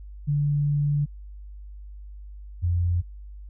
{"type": "tone pair in turn", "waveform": "sine", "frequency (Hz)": [145.4, 87.23], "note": ["D3", "F2"], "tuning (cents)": [-17, -2], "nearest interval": "major sixth", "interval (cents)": 885, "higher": "first", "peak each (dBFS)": -20, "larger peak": "neither", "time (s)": [[0.27, 1.06], [2.62, 3.02]], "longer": "first", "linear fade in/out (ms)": 20, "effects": ["added 50 Hz sine -38 dBFS peak until 3.49 s"]}